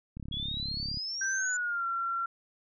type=click train; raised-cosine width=5 ms; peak=-28 dBFS; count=29; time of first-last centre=0.17-0.972 s; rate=34.9 Hz
type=exponential sweep; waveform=sine; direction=up; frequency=3322 to 7100 Hz; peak=-33 dBFS; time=0.32-1.57 s; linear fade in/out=5 ms
type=tone with pitch glide; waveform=sine; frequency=1568 to 1365 Hz; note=G6 to F6; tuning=0 to -40 cents; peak=-29 dBFS; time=1.21-2.26 s; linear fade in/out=5 ms; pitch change=-240 cents; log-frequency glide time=1.34-1.85 s
effects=none